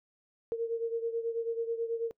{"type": "beating tone pair", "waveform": "sine", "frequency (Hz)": [458.6, 467.8], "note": ["A#4", "A#4"], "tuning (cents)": [-28, 6], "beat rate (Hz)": 9.2, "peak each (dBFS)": [-31, -36], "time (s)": [0.52, 2.11], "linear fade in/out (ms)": 0, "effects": ["noise-tail reverb RT60 0.1 s tail -23 dB re dry"]}